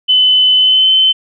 sine tone with pitch glide, 3023 to 3065 Hz, F#7 to G7, +36 to -40 cents, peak -6 dBFS, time 0.08-1.13 s, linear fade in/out 20 ms, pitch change +24 cents, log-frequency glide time 0.56-0.91 s, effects none

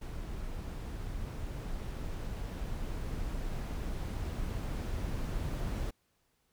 brown noise with level ramp, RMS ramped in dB -40 to -34 dBFS, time 0.01-5.91 s, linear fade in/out 10 ms, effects pink hiss -75 dBFS RMS until 6.52 s

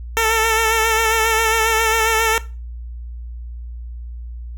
10% pulse tone with vibrato, 446.8 Hz, A4, 27 cents sharp, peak -6 dBFS, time 0.17-2.38 s, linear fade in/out 0 ms, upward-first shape sine, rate 7.4 Hz, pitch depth 35 cents each way, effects noise-tail reverb RT60 0.3 s tail -17 dB re dry + added 59 Hz sine -28 dBFS peak until 4.57 s

